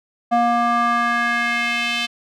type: tone with band-pass filter sweep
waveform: square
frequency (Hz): 236.7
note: A#3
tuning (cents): +27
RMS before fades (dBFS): -19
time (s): 0.31-2.07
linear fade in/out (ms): 20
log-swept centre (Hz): 780 to 3100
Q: 2.5
effects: none